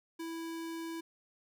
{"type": "tone", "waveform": "square", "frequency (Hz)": 329.6, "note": "E4", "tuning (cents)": 0, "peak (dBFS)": -39, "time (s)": [0.19, 1.01], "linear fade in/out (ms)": 10, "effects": []}